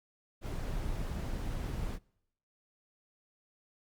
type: noise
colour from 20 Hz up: brown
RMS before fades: -36 dBFS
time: 0.41-1.99 s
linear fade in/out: 50 ms
effects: noise-tail reverb RT60 0.8 s tail -25 dB re dry + Opus 48 kbps